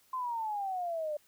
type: exponential sweep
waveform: sine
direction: down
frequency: 1046.5 to 587.3 Hz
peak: -32 dBFS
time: 0.13-1.17 s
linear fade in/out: 5 ms
effects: white hiss -66 dBFS RMS until 1.27 s